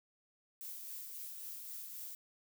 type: noise with tremolo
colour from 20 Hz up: violet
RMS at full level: -45 dBFS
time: 0.61-2.15 s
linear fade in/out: 0 ms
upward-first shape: triangle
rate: 3.7 Hz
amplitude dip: 35%
effects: none